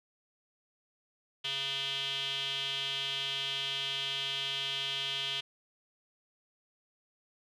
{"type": "tone with band-pass filter", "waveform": "square", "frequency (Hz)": 137.2, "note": "C#3", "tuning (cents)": -17, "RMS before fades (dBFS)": -35, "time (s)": [1.44, 5.41], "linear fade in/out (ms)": 10, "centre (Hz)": 3200, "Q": 7.1, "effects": []}